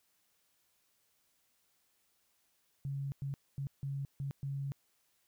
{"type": "tone bursts at uneven times", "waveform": "sine", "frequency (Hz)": 138.59, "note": "C#3", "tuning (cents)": 0, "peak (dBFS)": -35, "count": 6, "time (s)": [[2.85, 3.12], [3.22, 3.34], [3.58, 3.67], [3.83, 4.05], [4.2, 4.31], [4.43, 4.72]], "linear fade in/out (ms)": 0, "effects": ["white hiss -75 dBFS RMS until 5.27 s"]}